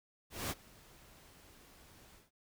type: noise with ADSR envelope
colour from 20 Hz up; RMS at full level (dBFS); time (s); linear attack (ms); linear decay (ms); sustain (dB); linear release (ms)
pink; -36; 0.3-2.31; 200; 42; -24; 160
effects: none